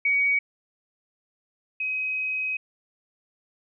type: tone pair in turn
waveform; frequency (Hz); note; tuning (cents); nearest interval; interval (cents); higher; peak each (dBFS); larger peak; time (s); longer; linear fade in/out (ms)
sine; 2254 / 2530; C#7 / D#7; +28 / +28; major second; 200; second; -19 / -25; first; 0.05-0.39 / 1.8-2.57; second; 5
effects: none